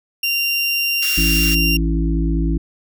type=tone; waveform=30% pulse; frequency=2775 Hz; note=F7; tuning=12 cents flat; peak=-14 dBFS; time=0.23-1.77 s; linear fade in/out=5 ms
type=high-pass noise; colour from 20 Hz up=white; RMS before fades=-25 dBFS; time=1.02-1.55 s; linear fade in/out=5 ms; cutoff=1300 Hz; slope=48 dB/octave
type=harmonic tone; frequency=55 Hz; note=A1; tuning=in tune; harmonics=1 / 3 / 5 / 6; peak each=-17 / -22 / -24 / -25 dBFS; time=1.17-2.58 s; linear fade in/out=10 ms
effects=none